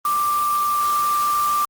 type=tone in noise; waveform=sine; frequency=1180 Hz; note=D6; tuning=8 cents sharp; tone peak=-17 dBFS; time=0.05-1.65 s; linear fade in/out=2 ms; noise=white; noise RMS=-31 dBFS; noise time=0.05-1.65 s; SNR=+11 dB; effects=Opus 24 kbps